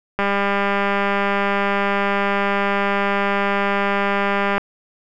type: click train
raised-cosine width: 0.5 ms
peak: -5 dBFS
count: 879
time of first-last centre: 0.19-4.58 s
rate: 200 Hz
effects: none